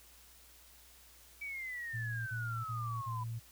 sine exponential sweep, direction down, 2307 to 987.8 Hz, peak -39 dBFS, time 1.41-3.24 s, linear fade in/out 10 ms
sine tone bursts, 115 Hz, A#2, 23 cents flat, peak -37 dBFS, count 4, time 1.93-3.398 s, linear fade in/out 20 ms, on 340 ms, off 36 ms
effects added 60 Hz sine -64 dBFS peak until 3.51 s + white hiss -60 dBFS RMS until 3.51 s

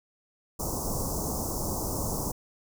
pink band-stop noise, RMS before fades -31 dBFS, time 0.59-2.32 s, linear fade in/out 10 ms, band 1100 to 5400 Hz, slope 48 dB/octave, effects none

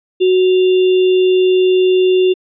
sine tone with sample-and-hold, 370 Hz, F#4, in tune, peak -8 dBFS, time 0.2-2.34 s, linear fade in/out 20 ms, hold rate 3150 Hz, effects resampled to 11025 Hz

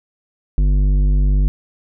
sine tone with tanh clipping, 49 Hz, G1, in tune, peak -13 dBFS, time 0.58-1.48 s, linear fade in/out 0 ms, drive 11 dB, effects none

